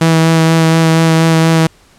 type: tone with vibrato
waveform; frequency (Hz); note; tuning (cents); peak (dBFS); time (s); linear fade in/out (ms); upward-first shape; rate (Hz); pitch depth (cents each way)
sawtooth; 162.6; E3; -23; -3; 0.01-1.67; 5; sine; 4.2; 13
effects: pink hiss -47 dBFS RMS until 1.98 s + low-pass 10000 Hz 12 dB/octave